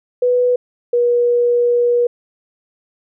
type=tone pair in turn; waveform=sine; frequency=493.9 / 481.5 Hz; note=B4 / B4; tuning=0 / -44 cents; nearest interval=unison; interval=44 cents; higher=first; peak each=-11 dBFS; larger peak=neither; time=0.22-0.56 / 0.93-2.07 s; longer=second; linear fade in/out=5 ms; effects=none